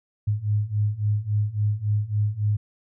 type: beating tone pair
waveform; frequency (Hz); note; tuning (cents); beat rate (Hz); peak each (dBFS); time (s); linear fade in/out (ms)
sine; 102.9 / 106.5; G#2 / G#2; -16 / +44; 3.6; -25 / -23; 0.27-2.57; 10
effects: none